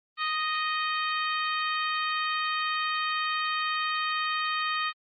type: harmonic tone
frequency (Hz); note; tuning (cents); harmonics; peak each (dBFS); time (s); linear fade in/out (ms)
622; D#5; -1; 2 / 3 / 4 / 5 / 6 / 7; -29 / -33 / -35 / -37 / -39 / -40; 0.17-4.93; 50
effects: Opus 24 kbps